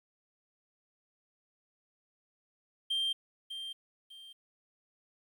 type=tone with echo; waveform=triangle; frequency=3170 Hz; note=G7; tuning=19 cents sharp; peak=-27 dBFS; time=2.9-3.13 s; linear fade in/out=10 ms; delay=600 ms; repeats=2; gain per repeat=-10 dB; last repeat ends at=4.33 s; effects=tanh soft clip ceiling -23 dBFS + 11-bit